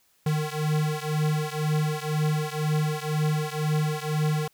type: beating tone pair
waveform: square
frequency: 152 / 154 Hz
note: D#3 / D#3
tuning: -40 / -17 cents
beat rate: 2 Hz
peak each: -27 / -28 dBFS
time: 0.26-4.48 s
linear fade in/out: 5 ms
effects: white hiss -65 dBFS RMS until 4.53 s